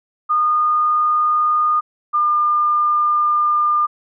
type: tone pair in turn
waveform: sine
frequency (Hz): 1223 / 1203.4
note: D#6 / D6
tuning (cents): -30 / +42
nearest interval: unison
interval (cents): 28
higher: first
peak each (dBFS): -13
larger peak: neither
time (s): 0.29-1.81 / 2.13-3.87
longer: second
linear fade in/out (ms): 20
effects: none